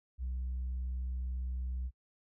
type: tone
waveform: sine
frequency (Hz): 63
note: B1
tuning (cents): +35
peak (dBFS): -32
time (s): 0.18-1.91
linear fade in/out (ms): 50
effects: noise-tail reverb RT60 0.1 s tail -26 dB re dry + tanh soft clip ceiling -32 dBFS